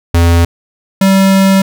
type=tone pair in turn; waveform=square; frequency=85 / 193.2 Hz; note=F2 / G3; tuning=-46 / -25 cents; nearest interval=octave + major second; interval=1421 cents; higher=second; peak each=-6 dBFS; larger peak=neither; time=0.14-0.45 / 1.01-1.62 s; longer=second; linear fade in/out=5 ms; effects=none